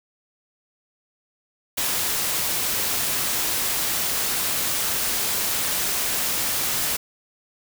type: noise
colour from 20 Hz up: white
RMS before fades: -24 dBFS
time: 1.77-6.97 s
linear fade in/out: 10 ms
effects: none